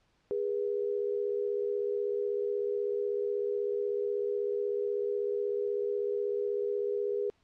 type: tone pair together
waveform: sine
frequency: 408.8 / 485 Hz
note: G#4 / B4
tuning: -27 / -31 cents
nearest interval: minor third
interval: 296 cents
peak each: -30 / -34 dBFS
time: 0.31-7.3 s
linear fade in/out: 0 ms
effects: pink hiss -71 dBFS RMS until 7.43 s + low-pass 5000 Hz 12 dB/octave